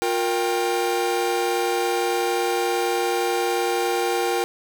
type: tone cluster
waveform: 45% pulse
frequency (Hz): 356.2 / 467.1 / 791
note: F4 / A#4 / G5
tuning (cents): +34 / +3 / +15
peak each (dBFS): -25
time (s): 0.02-4.44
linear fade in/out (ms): 0
effects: none